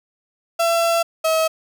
35% pulse tone pair in turn, 673 / 641.5 Hz, E5 / E5, +36 / -47 cents, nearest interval minor second, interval 83 cents, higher first, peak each -14 / -14 dBFS, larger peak neither, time 0.59-1.03 / 1.24-1.48 s, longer first, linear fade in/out 10 ms, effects none

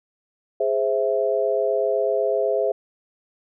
sine chord, Ab augmented, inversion none, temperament equal, 415.3 / 523.3 / 659.3 Hz, Ab4 / C5 / E5, 0 / 0 / 0 cents, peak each -23 dBFS, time 0.6-2.72 s, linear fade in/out 5 ms, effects none

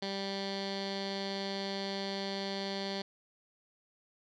15% pulse tone with low-pass filter, 196.1 Hz, G3, 1 cent sharp, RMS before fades -37 dBFS, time 0.02-3.02 s, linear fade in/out 5 ms, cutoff 4200 Hz, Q 6.3, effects none

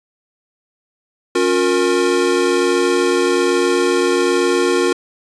square chord, Bb minor, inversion first, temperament equal with one note detuned, 277.2 / 358.4 / 466.2 Hz, Db4 / F4 / Bb4, 0 / +45 / 0 cents, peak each -22 / -16 / -19 dBFS, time 1.35-4.93 s, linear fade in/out 5 ms, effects resampled to 22050 Hz + 8-bit

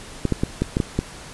clicks, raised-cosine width 3 ms, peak -6 dBFS, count 7, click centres 0.253 / 0.323 / 0.435 / 0.62 / 0.769 / 0.802 / 0.99 s, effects pink hiss -39 dBFS RMS until 1.33 s + resampled to 24000 Hz

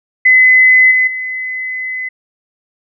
sine tone with level steps, 2026 Hz, B6, 44 cents sharp, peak -4 / -8 / -18 dBFS, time 0.25-2.09 s, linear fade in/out 10 ms, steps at 0.91 / 1.07 s, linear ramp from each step 5 ms, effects none

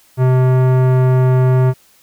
sine tone with tanh clipping, 128.5 Hz, C3, 31 cents flat, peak -11 dBFS, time 0.17-1.74 s, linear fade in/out 50 ms, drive 18 dB, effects white hiss -51 dBFS RMS until 2.02 s

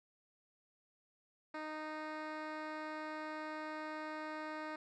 10% pulse tone, 309.1 Hz, D#4, 11 cents flat, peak -33 dBFS, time 1.54-4.76 s, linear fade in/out 5 ms, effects low-pass 3000 Hz 12 dB/octave

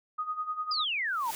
sine tone with tremolo, 1244.5 Hz, D#6, in tune, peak -28 dBFS, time 0.18-0.85 s, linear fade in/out 10 ms, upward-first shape sine, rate 10 Hz, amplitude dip 75%
sine exponential sweep, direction down, 5060 to 862 Hz, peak -28 dBFS, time 0.71-1.31 s, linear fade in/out 5 ms
white noise with exponential growth, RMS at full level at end -35 dBFS, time 1.04-1.35 s, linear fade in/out 1 ms, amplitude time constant 67 ms
effects none

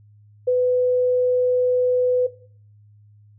sine tone, 500 Hz, B4, 21 cents sharp, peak -15 dBFS, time 0.47-2.27 s, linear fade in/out 10 ms, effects noise-tail reverb RT60 0.5 s tail -17 dB re dry + added 104 Hz sine -48 dBFS peak until 3.38 s

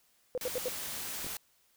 sine tone bursts, 503 Hz, B4, 32 cents sharp, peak -30 dBFS, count 4, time 0.35-0.683 s, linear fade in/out 0 ms, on 27 ms, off 75 ms
white noise, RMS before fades -39 dBFS, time 0.41-1.37 s, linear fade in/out 2 ms
clicks, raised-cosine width 2 ms, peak -31 dBFS, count 2, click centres 1.245 / 1.266 s
effects white hiss -69 dBFS RMS until 1.76 s

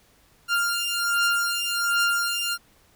sawtooth beating tone pair, 1396.9 / 1398.2 Hz, F6 / F6, 0 / +2 cents, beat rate 1.3 Hz, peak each -21 / -21 dBFS, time 0.48-2.58 s, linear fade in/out 50 ms, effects pink hiss -59 dBFS RMS until 2.95 s

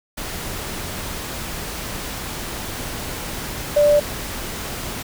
sine tone in noise, 587.3 Hz, D5, in tune, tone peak -11 dBFS, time 3.76-4 s, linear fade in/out 10 ms, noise pink, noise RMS -29 dBFS, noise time 0.17-5.03 s, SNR +15 dB, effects none

